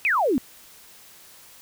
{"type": "exponential sweep", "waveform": "sine", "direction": "down", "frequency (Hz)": [2642, 233.1], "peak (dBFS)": -18, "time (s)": [0.05, 0.38], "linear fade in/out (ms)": 0, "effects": ["white hiss -49 dBFS RMS until 1.61 s"]}